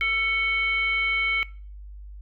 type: tone with frequency modulation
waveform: sine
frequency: 2217 Hz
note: C#7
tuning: in tune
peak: -21 dBFS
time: 0.01-1.43 s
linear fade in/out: 0 ms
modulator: 880 Hz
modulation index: 0.58
effects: noise-tail reverb RT60 0.4 s tail -21 dB re dry + added 50 Hz sine -38 dBFS peak until 2.21 s